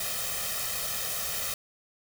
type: noise with comb filter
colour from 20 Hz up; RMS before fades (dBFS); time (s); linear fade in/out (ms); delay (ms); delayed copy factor
white; -32; 0-1.54; 2; 1.6; +0.95
effects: none